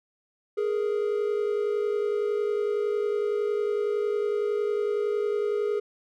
triangle tone pair together, 415.9 / 466.8 Hz, G#4 / A#4, +2 / +2 cents, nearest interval major second, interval 200 cents, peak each -23 / -28 dBFS, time 0.57-5.8 s, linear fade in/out 10 ms, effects none

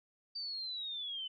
sine linear sweep, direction down, 4653 to 3003 Hz, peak -38 dBFS, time 0.35-1.28 s, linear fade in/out 10 ms, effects none

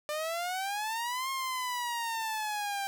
sawtooth exponential two-way sweep, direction up then down, 594 to 1076 to 785 Hz, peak -28 dBFS, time 0.09-2.87 s, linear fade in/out 0 ms, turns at 1.3 s, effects none

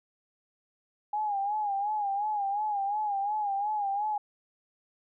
sine tone with vibrato, 821 Hz, G#5, 20 cents flat, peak -27 dBFS, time 1.13-4.18 s, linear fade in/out 5 ms, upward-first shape sine, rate 2.8 Hz, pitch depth 78 cents each way, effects none

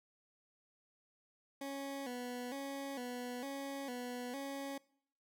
20% pulse tone with vibrato, 260.8 Hz, C4, 5 cents flat, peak -36 dBFS, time 1.61-4.78 s, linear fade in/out 5 ms, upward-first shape square, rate 1.1 Hz, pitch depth 100 cents each way, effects noise-tail reverb RT60 0.6 s tail -22 dB re dry

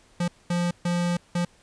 square tone bursts at uneven times, 174.61 Hz, F3, in tune, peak -23 dBFS, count 4, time 0.2-0.28 / 0.5-0.71 / 0.85-1.17 / 1.35-1.45 s, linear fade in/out 5 ms, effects pink hiss -58 dBFS RMS until 1.62 s + resampled to 22050 Hz

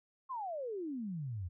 sine exponential sweep, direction down, 1096 to 82.3 Hz, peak -37 dBFS, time 0.29-1.49 s, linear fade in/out 20 ms, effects none

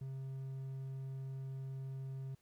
triangle tone, 133.8 Hz, C3, 39 cents sharp, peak -39 dBFS, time 0.01-2.35 s, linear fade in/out 5 ms, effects pink hiss -75 dBFS RMS until 2.41 s

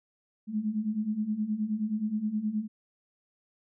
sine beating tone pair, 207.7 / 217.2 Hz, G#3 / A3, 0 / -22 cents, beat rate 9.5 Hz, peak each -33 / -29 dBFS, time 0.47-2.68 s, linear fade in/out 50 ms, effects none

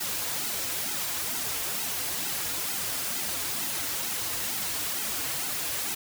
white noise with flanger, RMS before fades -31 dBFS, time 0-5.95 s, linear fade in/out 10 ms, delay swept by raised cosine 1.7 to 5.3 ms, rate 2.2 Hz, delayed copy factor -0.85, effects none

